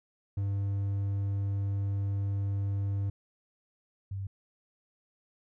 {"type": "tone pair in turn", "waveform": ["triangle", "sine"], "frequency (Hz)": [99.4, 97.64], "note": ["G2", "G2"], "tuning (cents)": [25, -6], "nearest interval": "unison", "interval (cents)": 31, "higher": "first", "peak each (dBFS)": [-26, -33], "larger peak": "first", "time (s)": [[0.37, 3.1], [4.11, 4.27]], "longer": "first", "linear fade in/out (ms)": 5, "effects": []}